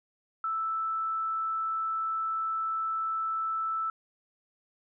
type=tone; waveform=sine; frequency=1318.5 Hz; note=E6; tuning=in tune; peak=-28 dBFS; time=0.44-3.9 s; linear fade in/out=2 ms; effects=none